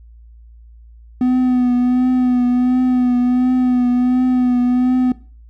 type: tone with vibrato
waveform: triangle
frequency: 250 Hz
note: B3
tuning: 21 cents sharp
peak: -10 dBFS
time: 1.21-5.12 s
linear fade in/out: 2 ms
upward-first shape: triangle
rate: 1.4 Hz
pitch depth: 35 cents each way
effects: noise-tail reverb RT60 0.4 s tail -19 dB re dry + added 57 Hz sine -39 dBFS peak until 5.49 s